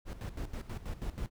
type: noise with tremolo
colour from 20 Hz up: brown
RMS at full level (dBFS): -37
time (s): 0.05-1.3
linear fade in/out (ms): 50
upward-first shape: square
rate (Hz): 6.2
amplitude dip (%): 75
effects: none